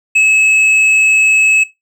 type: tone with hard clipping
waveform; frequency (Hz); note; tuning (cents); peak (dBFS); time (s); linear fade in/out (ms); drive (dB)
triangle; 2586; E7; -34; -8; 0.15-1.64; 10; 8
effects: noise-tail reverb RT60 0.2 s tail -18 dB re dry